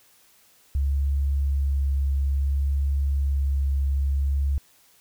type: tone with vibrato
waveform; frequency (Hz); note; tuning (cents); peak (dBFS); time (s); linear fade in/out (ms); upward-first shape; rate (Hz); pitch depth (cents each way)
sine; 69.3; C#2; 0; -20; 0.75-4.58; 0; sine; 0.58; 11
effects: white hiss -58 dBFS RMS until 5 s